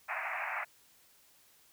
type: band-pass noise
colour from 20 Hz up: white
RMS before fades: -37 dBFS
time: 0.08-0.65 s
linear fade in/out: 20 ms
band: 620 to 2500 Hz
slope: 96 dB/octave
effects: white hiss -64 dBFS RMS until 1.72 s